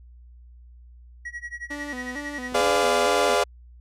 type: tone with tremolo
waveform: triangle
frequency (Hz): 1914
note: A#6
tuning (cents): +45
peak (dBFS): -28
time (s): 1.25-2.51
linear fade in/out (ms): 5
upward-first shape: sine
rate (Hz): 11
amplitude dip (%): 95
type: tone with vibrato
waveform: sawtooth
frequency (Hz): 270.2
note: C#4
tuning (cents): -44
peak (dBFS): -29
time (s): 1.7-3.35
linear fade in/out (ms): 10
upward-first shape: square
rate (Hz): 2.2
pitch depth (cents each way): 130
type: clicks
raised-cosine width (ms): 2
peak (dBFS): -30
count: 9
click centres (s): 2.524 / 2.556 / 2.606 / 2.641 / 2.671 / 2.703 / 2.758 / 2.827 / 2.865
type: chord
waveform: 30% pulse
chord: G# diminished seventh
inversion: none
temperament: equal with one note detuned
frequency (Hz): 415.3 / 504.6 / 587.3 / 698.5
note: G#4 / B4 / D5 / F5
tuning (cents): 0 / +37 / 0 / 0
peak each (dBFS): -22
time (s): 2.54-3.44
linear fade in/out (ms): 10
effects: added 60 Hz sine -45 dBFS peak until 3.8 s + low-pass 10000 Hz 12 dB/octave